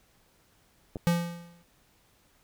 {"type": "clicks", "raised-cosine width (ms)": 2, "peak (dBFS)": [-21, -28], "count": 2, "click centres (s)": [0.958, 0.968]}
{"type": "tone with exponential decay", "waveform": "square", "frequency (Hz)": 171.6, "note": "F3", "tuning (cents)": -30, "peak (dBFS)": -20, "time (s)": [1.07, 1.63], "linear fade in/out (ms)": 0, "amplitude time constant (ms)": 120}
{"effects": ["pink hiss -65 dBFS RMS until 2.43 s"]}